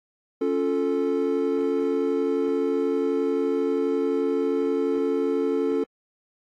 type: chord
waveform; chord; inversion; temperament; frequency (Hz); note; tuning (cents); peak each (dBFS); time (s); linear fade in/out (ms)
triangle; Db augmented; none; equal; 277.2 / 349.2 / 440; Db4 / F4 / A4; 0 / 0 / 0; -24 / -26 / -22; 0.41-5.84; 5
effects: AAC 48 kbps